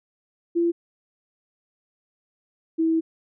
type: tone pair in turn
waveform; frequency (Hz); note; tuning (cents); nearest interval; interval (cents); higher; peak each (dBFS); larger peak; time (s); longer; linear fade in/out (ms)
sine; 340.6 / 324.7; F4 / E4; -43 / -26; minor second; 83; first; -18; neither; 0.55-0.72 / 2.78-3.01; second; 20
effects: none